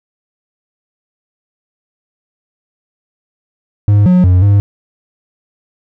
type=tone with pitch steps; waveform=triangle; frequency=102.9 / 181.1 / 90.9 / 101 Hz; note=G#2 / F#3 / F#2 / G#2; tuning=-16 / -37 / -30 / -48 cents; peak=-3 dBFS; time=3.88-4.6 s; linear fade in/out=0 ms; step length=180 ms; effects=none